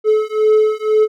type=beating tone pair; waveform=triangle; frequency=430 / 432 Hz; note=A4 / A4; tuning=-40 / -32 cents; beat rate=2 Hz; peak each=-12 / -12 dBFS; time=0.04-1.08 s; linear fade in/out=50 ms; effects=none